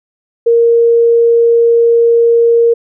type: tone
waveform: sine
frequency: 466.2 Hz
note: A#4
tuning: in tune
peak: -5 dBFS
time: 0.46-2.74 s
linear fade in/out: 10 ms
effects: none